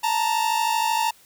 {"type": "tone pair together", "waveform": "45% pulse", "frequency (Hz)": [882, 935], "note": ["A5", "A#5"], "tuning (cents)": [4, 5], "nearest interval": "minor second", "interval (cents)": 101, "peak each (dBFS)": [-23, -23], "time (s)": [0.03, 1.11], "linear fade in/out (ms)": 10, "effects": ["white hiss -54 dBFS RMS until 1.25 s"]}